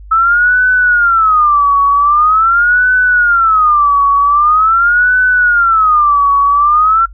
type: tone with vibrato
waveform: sine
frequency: 1300 Hz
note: E6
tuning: 24 cents flat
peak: -6 dBFS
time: 0.11-7.06 s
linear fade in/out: 10 ms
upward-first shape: sine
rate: 0.44 Hz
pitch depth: 250 cents each way
effects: noise-tail reverb RT60 0.1 s tail -21 dB re dry + added 50 Hz sine -30 dBFS peak until 7.13 s